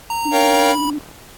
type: tone with pitch glide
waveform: square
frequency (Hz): 925 to 980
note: A#5 to B5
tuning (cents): -14 to -14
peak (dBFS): -20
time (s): 0.1-0.9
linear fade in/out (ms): 2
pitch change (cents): +100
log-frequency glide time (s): 0.37-0.74
type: tone with vibrato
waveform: sine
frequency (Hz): 293.7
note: D4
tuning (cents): 0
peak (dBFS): -20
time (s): 0.25-0.99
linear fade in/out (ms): 10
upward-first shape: square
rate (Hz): 16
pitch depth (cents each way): 45
type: chord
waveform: 45% pulse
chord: G half-diminished seventh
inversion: first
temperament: equal with one note detuned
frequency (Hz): 466.2 / 560.8 / 698.5 / 784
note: Bb4 / Db5 / F5 / G5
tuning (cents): 0 / +20 / 0 / 0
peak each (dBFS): -19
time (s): 0.31-0.76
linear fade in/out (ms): 50
type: click train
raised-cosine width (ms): 1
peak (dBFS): -27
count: 24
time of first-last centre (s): 0.51-1.114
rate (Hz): 38.1
effects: pink hiss -42 dBFS RMS until 1.37 s + AAC 64 kbps